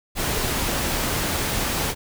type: noise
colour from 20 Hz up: pink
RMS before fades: -24 dBFS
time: 0.15-1.95 s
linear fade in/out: 50 ms
effects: none